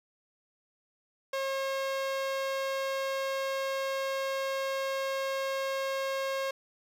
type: tone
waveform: sawtooth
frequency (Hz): 540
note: C#5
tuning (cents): -45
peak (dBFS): -26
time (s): 1.33-6.51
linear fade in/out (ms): 5
effects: low-pass 6000 Hz 12 dB/octave + 9-bit